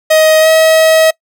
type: tone with pitch glide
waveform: 45% pulse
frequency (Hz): 629 to 638.9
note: D#5 to D#5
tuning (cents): +19 to +46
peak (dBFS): -5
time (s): 0.1-1.11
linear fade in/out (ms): 10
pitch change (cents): +27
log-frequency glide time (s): 0.4-0.48
effects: noise-tail reverb RT60 0.1 s tail -24 dB re dry